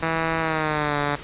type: tone with pitch glide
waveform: 5% pulse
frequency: 162.8 to 145.04 Hz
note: E3 to D3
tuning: -21 to -21 cents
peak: -10 dBFS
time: 0.02-1.16 s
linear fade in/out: 10 ms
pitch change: -200 cents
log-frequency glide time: 0.39-0.98 s
effects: pink hiss -38 dBFS RMS until 1.23 s + resampled to 8000 Hz